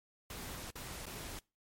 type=noise with dropouts; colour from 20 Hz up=pink; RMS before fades=-45 dBFS; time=0.3-1.39 s; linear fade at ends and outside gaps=2 ms; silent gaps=0.705-0.755 / 1.057-1.065 s; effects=noise-tail reverb RT60 0.3 s tail -25 dB re dry + MP3 64 kbps